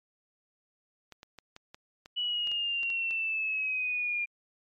clicks, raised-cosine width 0.2 ms, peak -29 dBFS, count 11, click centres 1.123 / 1.231 / 1.387 / 1.564 / 1.745 / 2.059 / 2.473 / 2.516 / 2.832 / 2.902 / 3.109 s
sine exponential sweep, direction down, 2954 to 2400 Hz, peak -28 dBFS, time 2.16-4.26 s, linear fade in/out 20 ms
effects MP3 96 kbps

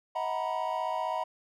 triangle chord, B major seventh, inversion first, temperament equal with one note detuned, 636.8 / 740 / 932.3 / 987.8 Hz, D#5 / F#5 / A#5 / B5, +40 / 0 / 0 / 0 cents, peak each -33 dBFS, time 0.15-1.24 s, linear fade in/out 10 ms, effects none

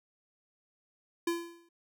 square tone with exponential decay, 340 Hz, F4, 46 cents flat, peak -27 dBFS, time 1.27-1.69 s, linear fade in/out 5 ms, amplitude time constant 91 ms, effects none

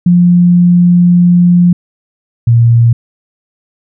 sine tone pair in turn, 175.9 / 117.18 Hz, F3 / A#2, +13 / +9 cents, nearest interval perfect fifth, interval 704 cents, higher first, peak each -3 dBFS, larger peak neither, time 0.06-1.73 / 2.47-2.93 s, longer first, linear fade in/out 5 ms, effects none

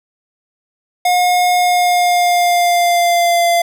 square tone with pitch glide, 718 to 688.4 Hz, F5 to F5, +48 to -25 cents, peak -11 dBFS, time 1.05-3.62 s, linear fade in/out 5 ms, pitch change -73 cents, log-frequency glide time 1.55-3.46 s, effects none

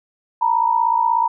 sine tone pair together, 913 / 969.6 Hz, A#5 / B5, -36 / -32 cents, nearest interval minor second, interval 104 cents, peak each -17 dBFS, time 0.41-1.28 s, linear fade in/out 10 ms, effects none

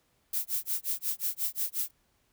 violet noise with tremolo, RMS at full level -29 dBFS, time 0.33-1.91 s, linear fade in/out 5 ms, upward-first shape sine, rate 5.6 Hz, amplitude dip 100%, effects pink hiss -71 dBFS RMS until 2.32 s

